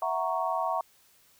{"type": "chord", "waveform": "sine", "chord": "F# dominant seventh", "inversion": "third", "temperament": "equal", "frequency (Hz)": [659.3, 740, 932.3, 1108.7], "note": ["E5", "F#5", "A#5", "C#6"], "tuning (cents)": [0, 0, 0, 0], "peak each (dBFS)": -32, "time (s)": [0.02, 0.81], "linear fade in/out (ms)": 2, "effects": ["white hiss -62 dBFS RMS until 1.39 s"]}